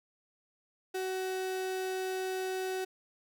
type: tone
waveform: 35% pulse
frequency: 375.3 Hz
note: F#4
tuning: 25 cents sharp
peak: -31 dBFS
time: 0.94-2.85 s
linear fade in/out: 10 ms
effects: none